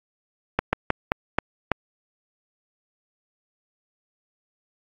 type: slowing click train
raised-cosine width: 0.5 ms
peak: -4 dBFS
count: 6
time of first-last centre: 0.59-1.717 s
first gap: 140 ms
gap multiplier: 1.24
effects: AAC 64 kbps